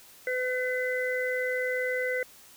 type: harmonic tone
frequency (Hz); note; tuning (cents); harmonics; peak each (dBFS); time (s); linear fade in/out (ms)
505; B4; +39; 1 / 3 / 4; -29 / -35 / -31; 0.27-2.23; 2
effects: white hiss -53 dBFS RMS until 2.56 s